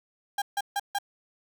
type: tone bursts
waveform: 35% pulse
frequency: 805 Hz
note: G5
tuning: 46 cents sharp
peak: -24 dBFS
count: 4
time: 0.38-0.986 s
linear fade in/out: 5 ms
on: 39 ms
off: 150 ms
effects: none